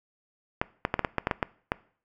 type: clicks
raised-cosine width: 0.5 ms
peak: -9 dBFS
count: 10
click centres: 0.615 / 0.851 / 0.941 / 0.993 / 1.048 / 1.183 / 1.271 / 1.312 / 1.428 / 1.719 s
effects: noise-tail reverb RT60 0.5 s tail -21 dB re dry